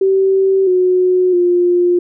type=tone with pitch steps; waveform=sine; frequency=385 / 365.9 / 353.2 Hz; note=G4 / F#4 / F4; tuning=-31 / -19 / +20 cents; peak=-9 dBFS; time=0.01-1.99 s; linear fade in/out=5 ms; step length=660 ms; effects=none